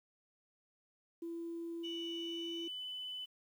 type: tone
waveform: sine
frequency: 335.9 Hz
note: E4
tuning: 33 cents sharp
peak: -39 dBFS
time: 1.22-2.68 s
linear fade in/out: 5 ms
type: tone with pitch glide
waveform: sine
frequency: 2960 to 3005 Hz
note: F#7 to F#7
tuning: 0 to +26 cents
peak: -40 dBFS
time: 1.83-3.26 s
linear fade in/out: 20 ms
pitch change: +26 cents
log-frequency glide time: 2.17-2.83 s
effects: tanh soft clip ceiling -35 dBFS + 11-bit